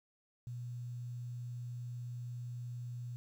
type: tone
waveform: sine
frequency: 121.3 Hz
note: B2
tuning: 31 cents flat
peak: -40 dBFS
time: 0.47-3.16 s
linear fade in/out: 0 ms
effects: 11-bit